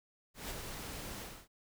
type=noise with ADSR envelope; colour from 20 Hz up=pink; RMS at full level=-40 dBFS; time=0.34-1.48 s; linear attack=160 ms; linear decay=23 ms; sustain=-4 dB; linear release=280 ms; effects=none